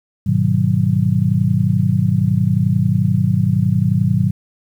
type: chord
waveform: sine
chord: G# minor seventh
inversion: none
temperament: just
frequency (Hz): 103.83 / 124.59 / 155.74 / 186.89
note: G#2 / B2 / D#3 / F#3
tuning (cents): 0 / +16 / +2 / +18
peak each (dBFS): -18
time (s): 0.26-4.31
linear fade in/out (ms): 10
effects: 8-bit